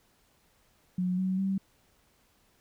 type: tone with pitch steps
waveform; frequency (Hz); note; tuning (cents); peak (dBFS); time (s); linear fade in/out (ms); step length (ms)
sine; 181.7 / 187.35 / 193.17; F#3 / F#3 / G3; -31 / +22 / -25; -26; 0.98-1.58; 5; 200
effects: pink hiss -67 dBFS RMS until 2.6 s